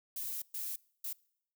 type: noise bursts at uneven times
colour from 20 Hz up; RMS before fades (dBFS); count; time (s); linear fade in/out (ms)
violet; -39; 3; 0.16-0.42 / 0.54-0.76 / 1.04-1.13; 5
effects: noise-tail reverb RT60 0.7 s tail -25 dB re dry